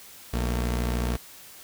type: tone pair together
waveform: sawtooth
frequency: 60.07 / 226.8 Hz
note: B1 / A#3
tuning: -47 / -47 cents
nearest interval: octave + major seventh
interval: 2300 cents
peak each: -21 / -30 dBFS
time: 0.33-1.17 s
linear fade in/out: 10 ms
effects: white hiss -47 dBFS RMS until 1.63 s